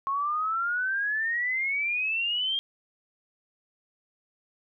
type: exponential sweep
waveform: sine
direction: up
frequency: 1082 to 3229 Hz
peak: -25 dBFS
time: 0.07-2.59 s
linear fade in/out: 0 ms
effects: none